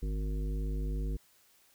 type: harmonic tone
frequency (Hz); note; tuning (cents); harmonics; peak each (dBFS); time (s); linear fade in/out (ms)
51.1; G#1; -27; 1 / 3 / 5 / 7 / 9; -31 / -41 / -45 / -48 / -50; 0.02-1.17; 10
effects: white hiss -65 dBFS RMS until 1.74 s